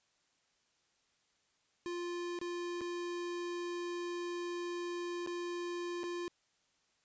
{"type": "tone with dropouts", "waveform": "square", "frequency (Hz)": 349.2, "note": "F4", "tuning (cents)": 0, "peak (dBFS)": -38, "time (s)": [1.86, 6.28], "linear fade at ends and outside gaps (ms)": 0, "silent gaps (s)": [[2.389, 2.414], [2.809, 2.815], [5.263, 5.273], [6.033, 6.039]], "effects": ["white hiss -75 dBFS RMS until 7.04 s", "resampled to 16000 Hz"]}